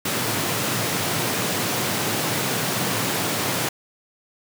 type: high-pass noise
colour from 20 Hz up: pink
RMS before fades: -24 dBFS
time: 0.05-3.69 s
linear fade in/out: 5 ms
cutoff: 100 Hz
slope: 96 dB/octave
effects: none